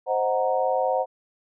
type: chord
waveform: sine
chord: C half-diminished seventh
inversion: none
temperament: equal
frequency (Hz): 523.3 / 622.3 / 740 / 932.3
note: C5 / Eb5 / Gb5 / Bb5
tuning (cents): 0 / 0 / 0 / 0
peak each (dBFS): -24 / -28 / -25 / -29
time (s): 0.06-1.06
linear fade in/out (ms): 50
effects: none